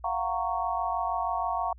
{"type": "chord", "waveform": "sine", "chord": "Gb major seventh", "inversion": "third", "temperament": "just", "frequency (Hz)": [693.7, 740, 925, 1110], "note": ["F5", "Gb5", "Bb5", "Db6"], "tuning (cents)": [-12, 0, -14, 2], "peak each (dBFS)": -32, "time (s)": [0.04, 1.73], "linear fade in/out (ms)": 5, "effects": ["added 60 Hz sine -47 dBFS peak until 1.78 s"]}